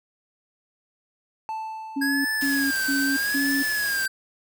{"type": "tone with exponential decay", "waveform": "triangle", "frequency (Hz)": 880, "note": "A5", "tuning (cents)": 0, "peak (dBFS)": -25, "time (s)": [1.49, 3.52], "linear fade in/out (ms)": 0, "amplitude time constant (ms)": 440}
{"type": "tone bursts", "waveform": "sine", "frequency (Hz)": 276.7, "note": "C#4", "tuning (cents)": -3, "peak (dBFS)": -23, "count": 4, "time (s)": [1.96, 3.63], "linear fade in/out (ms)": 10, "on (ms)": 290, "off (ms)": 170}
{"type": "tone with vibrato", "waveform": "square", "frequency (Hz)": 1640, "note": "G#6", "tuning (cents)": -22, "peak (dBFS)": -24, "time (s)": [2.01, 4.08], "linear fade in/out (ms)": 10, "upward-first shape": "sine", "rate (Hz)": 0.8, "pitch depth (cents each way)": 110}
{"type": "noise", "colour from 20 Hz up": "white", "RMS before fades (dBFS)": -34, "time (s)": [2.41, 4.06], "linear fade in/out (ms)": 2}
{"effects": []}